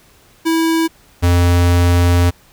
square tone pair in turn, 326.5 / 87.58 Hz, E4 / F2, -17 / +5 cents, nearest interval octave + major seventh, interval 2278 cents, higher first, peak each -13 / -10 dBFS, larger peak second, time 0.45-0.88 / 1.22-2.31 s, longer second, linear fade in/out 20 ms, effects pink hiss -49 dBFS RMS until 2.52 s

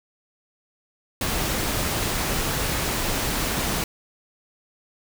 pink noise, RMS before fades -25 dBFS, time 1.21-3.84 s, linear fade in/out 2 ms, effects none

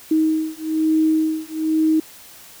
sine beating tone pair, 314.8 / 315.9 Hz, D#4 / D#4, +20 / +26 cents, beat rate 1.1 Hz, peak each -19 dBFS, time 0.11-2 s, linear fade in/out 5 ms, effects white hiss -43 dBFS RMS until 2.6 s

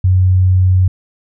sine tone, 92.5 Hz, F#2, in tune, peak -7 dBFS, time 0.04-0.88 s, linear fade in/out 5 ms, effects none

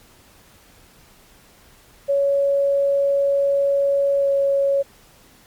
sine tone with pitch glide, 559 to 554.8 Hz, C#5 to C#5, +14 to +1 cents, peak -15 dBFS, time 2.08-4.83 s, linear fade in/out 20 ms, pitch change -13 cents, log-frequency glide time 4.18-4.28 s, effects pink hiss -51 dBFS RMS until 5.46 s + MP3 96 kbps

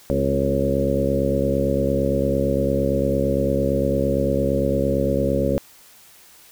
harmonic tone with a mistuned harmonic, 68.8 Hz, C#2, 12 cents flat, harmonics 1 / 2 / 3 / 4 / 5 / 6 / 7 / 8, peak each -27 / -26 / -26 / -26 / -29 / -28 / -26 / -23 dBFS, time 0.1-5.58 s, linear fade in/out 0 ms, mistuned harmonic 4, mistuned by -39 cents, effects white hiss -49 dBFS RMS until 6.51 s

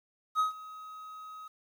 triangle tone with ADSR envelope, 1265 Hz, D#6, 28 cents sharp, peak -21 dBFS, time 0.35-1.48 s, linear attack 44 ms, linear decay 130 ms, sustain -20 dB, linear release 7 ms, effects 10-bit

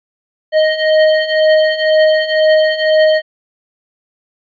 square beating tone pair, 622.3 / 624.3 Hz, D#5 / D#5, 0 / +6 cents, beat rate 2 Hz, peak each -15 / -11 dBFS, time 0.52-3.22 s, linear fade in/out 50 ms, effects resampled to 11025 Hz

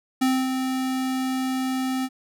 square tone with ADSR envelope, 260.3 Hz, C4, 9 cents flat, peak -18 dBFS, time 0.21-2.09 s, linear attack 11 ms, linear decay 250 ms, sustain -6 dB, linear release 46 ms, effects none

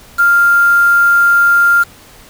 sine tone with quantisation, 1396.9 Hz, F6, in tune, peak -6 dBFS, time 0.18-1.84 s, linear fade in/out 20 ms, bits 4, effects pink hiss -40 dBFS RMS until 2.29 s

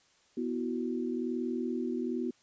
sine chord, B suspended fourth, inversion none, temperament just, 246.9 / 329.3 / 370.4 Hz, B3 / E4 / F#4, 0 / -2 / +2 cents, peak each -33 / -37 / -36 dBFS, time 0.37-2.31 s, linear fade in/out 5 ms, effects white hiss -66 dBFS RMS until 2.42 s + resampled to 16000 Hz

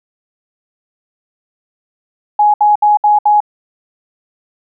sine tone bursts, 836 Hz, G#5, 11 cents sharp, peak -6 dBFS, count 5, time 2.39-3.404 s, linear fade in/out 5 ms, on 150 ms, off 66 ms, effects none

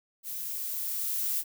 violet noise with level ramp, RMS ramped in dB -37 to -29 dBFS, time 0.23-1.44 s, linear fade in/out 50 ms, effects none

